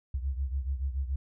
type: beating tone pair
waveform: sine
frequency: 65.8 / 72.8 Hz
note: C2 / D2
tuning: +10 / -15 cents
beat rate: 7 Hz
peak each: -30 / -35 dBFS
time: 0.14-1.16 s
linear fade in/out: 5 ms
effects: none